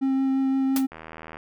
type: tone with vibrato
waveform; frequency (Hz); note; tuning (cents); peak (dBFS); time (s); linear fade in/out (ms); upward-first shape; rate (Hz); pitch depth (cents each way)
triangle; 267.3; C4; +37; -18; 0.01-0.87; 20; triangle; 5.8; 11
type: noise with exponential decay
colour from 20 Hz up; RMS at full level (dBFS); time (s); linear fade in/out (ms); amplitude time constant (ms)
white; -25; 0.76-0.87; 2; 22
type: click train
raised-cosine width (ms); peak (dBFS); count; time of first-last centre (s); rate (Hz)
0.5; -24; 37; 0.92-1.369; 80.1
effects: none